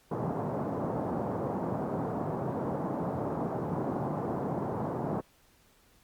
pink band-pass noise, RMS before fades -33 dBFS, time 0.11-5.21 s, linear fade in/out 5 ms, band 120 to 960 Hz, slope 24 dB/octave, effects pink hiss -64 dBFS RMS until 6.03 s + Opus 48 kbps

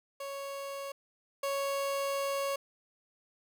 30% pulse tone pair in turn, 554.4 / 554.4 Hz, C#5 / C#5, 0 / 0 cents, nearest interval unison, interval 0 cents, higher neither, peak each -35 / -28 dBFS, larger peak second, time 0.2-0.92 / 1.43-2.56 s, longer second, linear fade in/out 5 ms, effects none

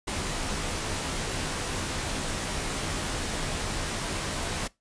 pink noise with comb filter, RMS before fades -31 dBFS, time 0.07-4.68 s, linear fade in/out 10 ms, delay 17 ms, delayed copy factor -0.5, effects noise-tail reverb RT60 0.2 s tail -21 dB re dry + resampled to 22050 Hz

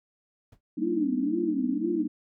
brown noise with exponential decay, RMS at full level -44 dBFS, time 0.52-0.61 s, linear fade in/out 5 ms, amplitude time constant 19 ms
sine chord, Eb major seventh, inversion first, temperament just, 194.45 / 233.3 / 291.7 / 311.1 Hz, G3 / Bb3 / D4 / Eb4, -14 / +2 / -12 / 0 cents, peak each -36 / -33 / -34 / -33 dBFS, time 0.77-2.08 s, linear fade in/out 10 ms
sine tone with vibrato, 295 Hz, D4, 8 cents sharp, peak -26 dBFS, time 0.78-2.05 s, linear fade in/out 50 ms, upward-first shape sine, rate 2 Hz, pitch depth 280 cents each way
effects none

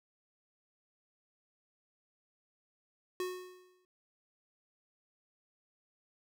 square tone with exponential decay, 365.7 Hz, F#4, 20 cents flat, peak -33 dBFS, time 3.2-3.85 s, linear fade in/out 1 ms, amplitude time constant 140 ms, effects none

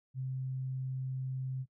sine tone, 130.81 Hz, C3, in tune, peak -34 dBFS, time 0.14-1.66 s, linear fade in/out 50 ms, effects noise-tail reverb RT60 0.1 s tail -21 dB re dry

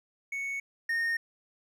triangle tone pair in turn, 2217 / 1842.2 Hz, C#7 / A#6, 0 / -21 cents, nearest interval minor third, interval 321 cents, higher first, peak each -30 / -25 dBFS, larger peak second, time 0.32-0.6 / 0.89-1.17 s, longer neither, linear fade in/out 5 ms, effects none

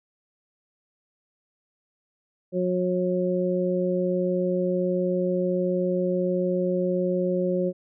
harmonic tone, 181.4 Hz, F#3, 34 cents flat, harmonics 1 / 2 / 3, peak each -26 / -26 / -26 dBFS, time 2.52-7.73 s, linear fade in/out 50 ms, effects none

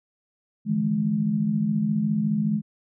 sine tone cluster, 151.9 / 166.2 / 211.2 Hz, D#3 / E3 / G#3, -41 / +15 / +29 cents, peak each -29 / -28 / -22 dBFS, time 0.65-2.62 s, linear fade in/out 50 ms, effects none

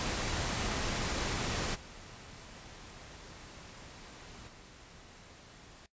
pink noise with level steps, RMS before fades -34 / -50 / -54 dBFS, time 0-5.86 s, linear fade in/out 0 ms, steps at 1.74 / 4.47 s, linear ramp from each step 20 ms, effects noise-tail reverb RT60 0.1 s tail -17 dB re dry + resampled to 16000 Hz

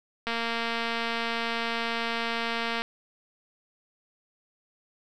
click train, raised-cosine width 0.3 ms, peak -14 dBFS, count 590, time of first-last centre 0.27-2.82 s, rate 231 Hz, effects none

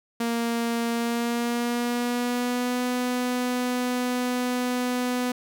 sawtooth tone with pitch glide, 233.1 to 248.4 Hz, A#3 to B3, 0 to +10 cents, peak -20 dBFS, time 0.2-5.32 s, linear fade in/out 5 ms, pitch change +110 cents, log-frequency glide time 0.91-2.82 s, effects none

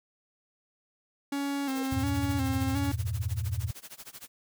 45% pulse tone with vibrato, 273.5 Hz, C#4, 23 cents flat, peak -29 dBFS, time 1.32-2.92 s, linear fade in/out 5 ms, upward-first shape square, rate 1.4 Hz, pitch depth 45 cents each way
sine tone with exponential growth, 480.6 Hz, B4, 47 cents flat, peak -35 dBFS, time 1.63-1.83 s, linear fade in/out 5 ms, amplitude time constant 43 ms
white noise with tremolo, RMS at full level -43 dBFS, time 1.68-4.28 s, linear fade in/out 2 ms, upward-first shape sine, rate 13 Hz, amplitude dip 95%
sine chord, E diminished, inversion none, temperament equal, 82.41 / 98 / 116.54 Hz, E2 / G2 / Bb2, 0 / 0 / 0 cents, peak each -33 dBFS, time 1.92-3.71 s, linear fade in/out 5 ms
effects none

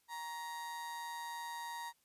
35% pulse tone with amplitude modulation, 940 Hz, A#5, 14 cents sharp, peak -38 dBFS, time 0.08-1.93 s, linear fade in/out 50 ms, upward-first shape sine, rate 163 Hz, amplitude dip 45%, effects white hiss -75 dBFS RMS until 2.04 s + resampled to 32000 Hz

